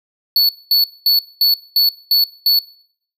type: tone bursts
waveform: square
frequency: 4435 Hz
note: C#8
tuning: in tune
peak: -10 dBFS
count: 7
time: 0.36-2.59 s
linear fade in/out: 2 ms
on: 130 ms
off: 220 ms
effects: noise-tail reverb RT60 0.6 s tail -21 dB re dry